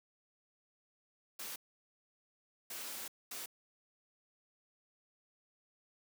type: noise bursts at uneven times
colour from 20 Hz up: white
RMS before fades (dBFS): -44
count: 3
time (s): 1.39-1.56 / 2.7-3.08 / 3.31-3.46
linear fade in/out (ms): 5
effects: high-pass 200 Hz 12 dB/octave